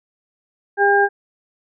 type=harmonic tone; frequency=402.1 Hz; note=G4; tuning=44 cents sharp; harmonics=1 / 2 / 4; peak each=-16 / -16 / -16 dBFS; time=0.77-1.09 s; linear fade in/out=50 ms; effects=none